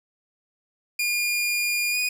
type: tone with pitch glide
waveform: sawtooth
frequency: 2422 to 2471 Hz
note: D#7 to D#7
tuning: -47 to -13 cents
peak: -19 dBFS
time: 0.99-2.09 s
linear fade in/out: 5 ms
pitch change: +34 cents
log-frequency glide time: 1.91-1.97 s
effects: none